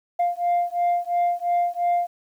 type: beating tone pair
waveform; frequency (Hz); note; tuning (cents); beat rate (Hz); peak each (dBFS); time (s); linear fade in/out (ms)
sine; 698.5 / 701.4; F5 / F5; 0 / +7; 2.9; -21; 0.19-2.07; 10
effects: tanh soft clip ceiling -16 dBFS + 9-bit